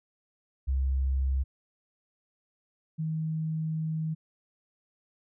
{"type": "tone pair in turn", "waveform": "sine", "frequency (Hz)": [66.6, 158.4], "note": ["C2", "D#3"], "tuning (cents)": [31, 31], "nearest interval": "octave + minor third", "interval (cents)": 1500, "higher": "second", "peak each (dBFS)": [-24, -28], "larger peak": "first", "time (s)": [[0.67, 1.44], [2.98, 4.15]], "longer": "second", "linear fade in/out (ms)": 20, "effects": []}